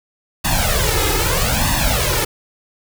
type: noise with flanger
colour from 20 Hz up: pink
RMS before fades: -17 dBFS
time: 0.44-2.25 s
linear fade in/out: 10 ms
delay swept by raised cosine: 1.1 to 2.4 ms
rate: 0.79 Hz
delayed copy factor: +1
effects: none